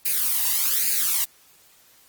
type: noise with flanger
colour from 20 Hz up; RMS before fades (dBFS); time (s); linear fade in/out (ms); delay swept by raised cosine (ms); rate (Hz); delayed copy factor
blue; -22; 0.05-1.25; 10; 0.43 to 1.08; 1.2; +0.85
effects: white hiss -55 dBFS RMS until 2.08 s + Opus 24 kbps